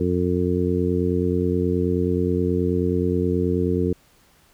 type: harmonic tone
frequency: 89.4 Hz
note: F2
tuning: 41 cents sharp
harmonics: 1 / 2 / 3 / 4 / 5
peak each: -25 / -25 / -25 / -25 / -25 dBFS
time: 0-3.93 s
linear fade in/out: 5 ms
effects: pink hiss -57 dBFS RMS until 4.53 s